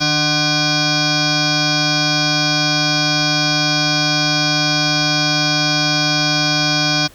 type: tone with frequency modulation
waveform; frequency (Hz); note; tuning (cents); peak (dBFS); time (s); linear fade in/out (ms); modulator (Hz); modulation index
sine; 2404; D7; +40; -13; 0-7.08; 20; 450; 6.9
effects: pink hiss -45 dBFS RMS until 7.14 s